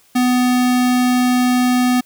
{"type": "tone", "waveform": "square", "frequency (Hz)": 249.3, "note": "B3", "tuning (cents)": 16, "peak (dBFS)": -13, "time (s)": [0.15, 2.01], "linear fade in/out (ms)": 10, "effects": ["white hiss -53 dBFS RMS until 2.05 s"]}